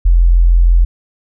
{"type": "tone", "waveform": "sine", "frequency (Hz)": 43, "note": "F1", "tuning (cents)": -26, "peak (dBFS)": -5, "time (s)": [0.05, 0.85], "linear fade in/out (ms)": 10, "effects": []}